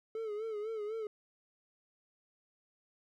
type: tone with vibrato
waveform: triangle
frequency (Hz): 432.3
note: A4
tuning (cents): -31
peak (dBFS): -34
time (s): 0.15-1.07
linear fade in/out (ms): 2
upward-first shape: sine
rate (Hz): 4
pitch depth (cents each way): 79
effects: none